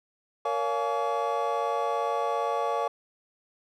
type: tone cluster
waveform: triangle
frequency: 465.5 / 563 / 698 / 846 / 1138 Hz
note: A#4 / C#5 / F5 / G#5 / C#6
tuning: -2 / +27 / -1 / +32 / +45 cents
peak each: -30 dBFS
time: 0.45-2.88 s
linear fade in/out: 5 ms
effects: none